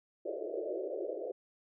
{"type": "band-pass noise", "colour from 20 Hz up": "white", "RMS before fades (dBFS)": -38, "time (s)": [0.25, 1.32], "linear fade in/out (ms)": 10, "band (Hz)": [330, 630], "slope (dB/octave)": 96, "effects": []}